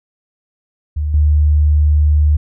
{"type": "tone with level steps", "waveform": "sine", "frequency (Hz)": 75, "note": "D2", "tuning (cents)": 37, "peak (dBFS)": [-15, -8], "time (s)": [0.96, 2.37], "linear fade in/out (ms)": 10, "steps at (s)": 1.14, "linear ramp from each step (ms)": 2, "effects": []}